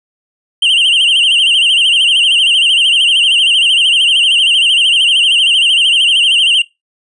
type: tone with vibrato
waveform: triangle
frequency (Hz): 2960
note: F#7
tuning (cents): 0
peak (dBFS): -5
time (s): 0.62-6.62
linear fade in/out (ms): 5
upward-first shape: sine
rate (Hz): 13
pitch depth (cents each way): 130
effects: noise-tail reverb RT60 0.2 s tail -21 dB re dry + resampled to 24000 Hz